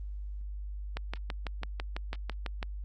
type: click train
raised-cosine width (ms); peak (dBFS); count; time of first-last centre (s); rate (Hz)
0.3; -19; 11; 0.97-2.628; 6.03
effects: added 50 Hz sine -36 dBFS peak until 2.84 s + Opus 24 kbps